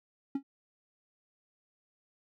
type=tone with exponential decay; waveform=triangle; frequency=274.9 Hz; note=C#4; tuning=14 cents flat; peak=-24 dBFS; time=0.35-0.43 s; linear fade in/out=5 ms; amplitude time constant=17 ms; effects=none